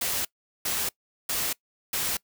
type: noise bursts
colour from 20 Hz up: white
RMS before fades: -28 dBFS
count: 4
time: 0.01-2.17 s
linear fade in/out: 5 ms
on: 240 ms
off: 400 ms
effects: noise-tail reverb RT60 0.1 s tail -23 dB re dry